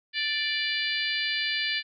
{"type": "harmonic tone", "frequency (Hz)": 587, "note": "D5", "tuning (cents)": -1, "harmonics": [3, 4, 5, 6, 7, 8], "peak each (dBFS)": [-31, -32, -33, -34, -34, -35], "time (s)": [0.13, 1.83], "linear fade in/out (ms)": 50, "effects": []}